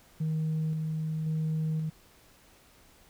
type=tone with tremolo; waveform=sine; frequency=157.4 Hz; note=D#3; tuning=20 cents sharp; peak=-25 dBFS; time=0.2-1.9 s; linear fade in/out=10 ms; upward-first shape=square; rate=0.94 Hz; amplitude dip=30%; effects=tanh soft clip ceiling -25 dBFS + pink hiss -59 dBFS RMS until 3.09 s